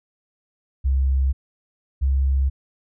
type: tone pair in turn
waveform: sine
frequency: 66.8 / 67.46 Hz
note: C2 / C#2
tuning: +36 / -46 cents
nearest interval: unison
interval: 18 cents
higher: second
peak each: -16 dBFS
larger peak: neither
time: 0.84-1.33 / 2.01-2.5 s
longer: neither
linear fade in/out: 20 ms
effects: none